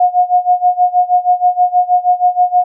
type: tone with tremolo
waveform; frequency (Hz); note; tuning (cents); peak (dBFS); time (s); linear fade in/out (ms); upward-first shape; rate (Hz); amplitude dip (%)
sine; 721; F#5; -45; -5; 0-2.64; 5; sine; 6.3; 90
effects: none